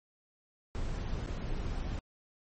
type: noise with dropouts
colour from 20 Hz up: brown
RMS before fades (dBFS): -35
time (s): 0.75-1.99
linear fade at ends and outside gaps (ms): 0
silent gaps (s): 1.262-1.272 / 1.836-1.841
effects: MP3 32 kbps